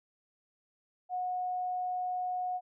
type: tone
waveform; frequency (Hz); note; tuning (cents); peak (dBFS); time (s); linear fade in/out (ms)
sine; 729; F#5; -26; -31; 1.09-2.61; 50
effects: none